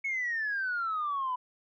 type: exponential sweep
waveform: sine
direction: down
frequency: 2217 to 987.8 Hz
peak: -28 dBFS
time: 0.04-1.36 s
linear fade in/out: 10 ms
effects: tanh soft clip ceiling -25 dBFS